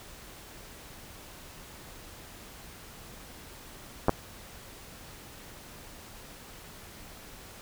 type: clicks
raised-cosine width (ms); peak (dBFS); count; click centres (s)
1; -8; 2; 4.084 / 4.094
effects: pink hiss -48 dBFS RMS until 7.61 s